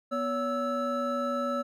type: tone cluster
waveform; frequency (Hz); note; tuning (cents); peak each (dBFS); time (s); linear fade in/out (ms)
triangle; 245.7 / 565 / 1316; B3 / C#5 / E6; -9 / +33 / -3; -31 / -29 / -30; 0.11-1.63; 20
effects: none